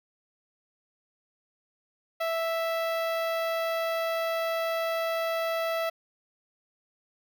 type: tone with notch filter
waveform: sawtooth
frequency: 659 Hz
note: E5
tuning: 1 cent flat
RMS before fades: -29 dBFS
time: 2.2-5.9 s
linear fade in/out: 10 ms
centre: 7800 Hz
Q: 0.53
effects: none